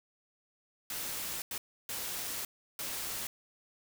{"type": "noise bursts at uneven times", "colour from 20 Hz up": "white", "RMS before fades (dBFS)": -38, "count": 4, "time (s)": [[0.9, 1.42], [1.51, 1.58], [1.89, 2.45], [2.79, 3.27]], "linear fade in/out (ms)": 2, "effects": []}